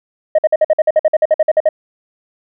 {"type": "tone bursts", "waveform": "sine", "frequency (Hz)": 622.3, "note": "D#5", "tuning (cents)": 0, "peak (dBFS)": -5, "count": 16, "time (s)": [0.35, 1.69], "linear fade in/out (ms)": 5, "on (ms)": 35, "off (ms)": 52, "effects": ["tanh soft clip ceiling -5 dBFS"]}